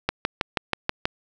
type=click train; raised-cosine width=0.3 ms; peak=-5 dBFS; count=7; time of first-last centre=0.09-1.055 s; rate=6.22 Hz; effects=none